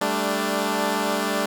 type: chord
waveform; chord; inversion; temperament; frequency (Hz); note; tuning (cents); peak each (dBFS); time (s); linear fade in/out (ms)
10% pulse; G suspended second; none; equal with one note detuned; 197.02 / 220 / 293.7; G3 / A3 / D4; +9 / 0 / 0; -18; 0.01-1.46; 5
effects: none